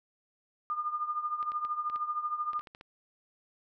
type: tone with tremolo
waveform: sine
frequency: 1213 Hz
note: D#6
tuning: 44 cents flat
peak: -27 dBFS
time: 0.7-2.61 s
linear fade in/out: 0 ms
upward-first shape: triangle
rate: 13 Hz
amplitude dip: 80%
type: clicks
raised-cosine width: 0.3 ms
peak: -32 dBFS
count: 10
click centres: 1.428 / 1.519 / 1.65 / 1.899 / 1.96 / 2.533 / 2.594 / 2.672 / 2.749 / 2.811 s
effects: none